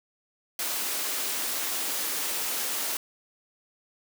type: high-pass noise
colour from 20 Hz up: white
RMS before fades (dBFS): -30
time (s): 0.59-2.97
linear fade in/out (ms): 2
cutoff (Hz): 230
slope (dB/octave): 24
effects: none